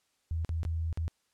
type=tone with dropouts; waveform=sine; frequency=81.6 Hz; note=E2; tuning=17 cents flat; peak=-29 dBFS; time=0.31-1.08 s; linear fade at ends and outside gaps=0 ms; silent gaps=0.448-0.492 / 0.632-0.651 / 0.928-0.974 s; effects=white hiss -74 dBFS RMS until 1.33 s + low-pass 9000 Hz 12 dB/octave